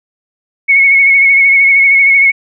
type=tone with vibrato; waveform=sine; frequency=2201 Hz; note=C#7; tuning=13 cents flat; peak=-4 dBFS; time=0.68-2.32 s; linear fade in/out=20 ms; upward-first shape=sine; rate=13 Hz; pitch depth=31 cents each way; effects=none